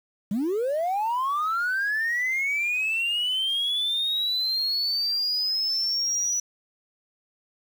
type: linear sweep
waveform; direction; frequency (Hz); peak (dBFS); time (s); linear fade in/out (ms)
sine; up; 186.2 to 5920; -21; 0.31-6.4; 5
effects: tanh soft clip ceiling -21 dBFS + 8-bit